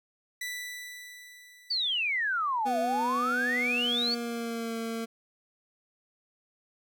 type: tone with exponential decay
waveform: sawtooth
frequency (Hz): 1975.5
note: B6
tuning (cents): 0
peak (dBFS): -29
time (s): 0.41-2.76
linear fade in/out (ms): 5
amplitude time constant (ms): 510
type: exponential two-way sweep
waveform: sine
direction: down then up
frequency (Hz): 4699 to 650 to 4606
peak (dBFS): -26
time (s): 1.7-4.15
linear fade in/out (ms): 10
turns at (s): 2.79
type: tone with pitch glide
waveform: 25% pulse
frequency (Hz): 246.9 to 227.7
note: B3 to A#3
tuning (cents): 0 to -40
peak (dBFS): -28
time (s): 2.65-5.06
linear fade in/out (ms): 20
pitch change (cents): -140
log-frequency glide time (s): 3.53-4.76
effects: none